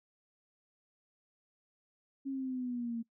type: exponential sweep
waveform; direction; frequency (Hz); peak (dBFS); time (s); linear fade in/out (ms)
sine; down; 274.4 to 228.1; -34; 2.25-3.03; 20
effects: noise-tail reverb RT60 0.1 s tail -22 dB re dry